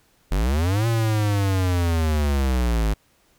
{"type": "linear two-way sweep", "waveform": "square", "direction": "up then down", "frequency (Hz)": [41.2, 116.54, 51.2], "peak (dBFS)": -19, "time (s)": [0.31, 2.94], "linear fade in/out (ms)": 10, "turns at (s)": 0.87, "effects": ["pink hiss -61 dBFS RMS until 3.38 s"]}